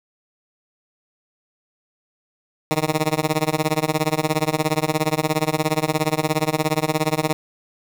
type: tone with tremolo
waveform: 10% pulse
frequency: 155.56 Hz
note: D#3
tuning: in tune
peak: -7 dBFS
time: 2.71-7.33 s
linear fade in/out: 0 ms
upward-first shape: sine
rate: 17 Hz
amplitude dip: 95%
effects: 7-bit